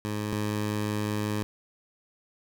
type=tone pair in turn; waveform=15% pulse; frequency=105.4 / 105.4 Hz; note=G#2 / G#2; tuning=+26 / +26 cents; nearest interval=unison; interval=0 cents; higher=neither; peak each=-23 / -21 dBFS; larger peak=second; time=0.05-0.33 / 0.33-1.43 s; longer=second; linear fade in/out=0 ms; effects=none